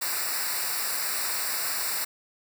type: noise with comb filter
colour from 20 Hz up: white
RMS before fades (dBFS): -29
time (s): 0.01-2.05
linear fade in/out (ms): 10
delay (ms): 0.31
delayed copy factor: -0.95
effects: none